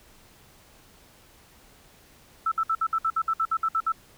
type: tone bursts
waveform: sine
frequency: 1321 Hz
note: E6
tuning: 3 cents sharp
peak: -21 dBFS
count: 13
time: 2.46-3.921 s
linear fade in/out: 5 ms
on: 57 ms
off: 60 ms
effects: pink hiss -55 dBFS RMS until 4.17 s